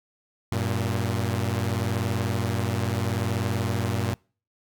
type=tone pair together; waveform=sawtooth; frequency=95.67 / 116.4 Hz; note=G2 / A#2; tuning=-42 / -2 cents; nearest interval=minor third; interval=340 cents; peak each=-23 dBFS; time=0.52-4.14 s; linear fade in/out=0 ms; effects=noise-tail reverb RT60 0.4 s tail -26 dB re dry